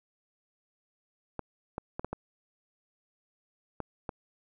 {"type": "clicks", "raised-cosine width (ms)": 1, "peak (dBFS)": -20, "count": 7, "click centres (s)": [1.393, 1.781, 1.995, 2.046, 2.13, 3.803, 4.092], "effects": []}